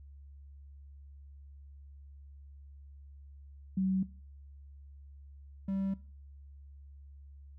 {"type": "tone pair in turn", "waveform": ["sine", "triangle"], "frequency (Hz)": [189.3, 194.17], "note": ["F#3", "G3"], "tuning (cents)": [40, -16], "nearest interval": "unison", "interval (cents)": 44, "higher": "second", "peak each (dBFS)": [-27, -29], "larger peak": "first", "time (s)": [[3.77, 4.03], [5.68, 5.94]], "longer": "neither", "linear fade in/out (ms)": 5, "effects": ["noise-tail reverb RT60 0.4 s tail -19 dB re dry", "added 70 Hz sine -49 dBFS peak until 7.58 s"]}